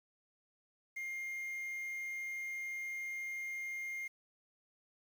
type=tone with quantisation; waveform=triangle; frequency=2119 Hz; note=C7; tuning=21 cents sharp; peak=-37 dBFS; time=0.96-4.08 s; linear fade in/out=10 ms; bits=10; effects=none